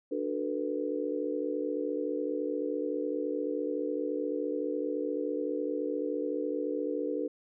sine chord, B minor seventh, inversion first, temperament just, 296.3 / 370.4 / 444.5 / 493.9 Hz, D4 / F#4 / A4 / B4, +15 / +2 / +18 / 0 cents, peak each -34 / -38 / -35 / -35 dBFS, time 0.11-7.28 s, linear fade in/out 10 ms, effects none

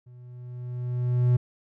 triangle tone with level ramp, 123.4 Hz, B2, 1 cent flat, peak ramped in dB -44 to -14 dBFS, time 0.06-1.37 s, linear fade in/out 10 ms, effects none

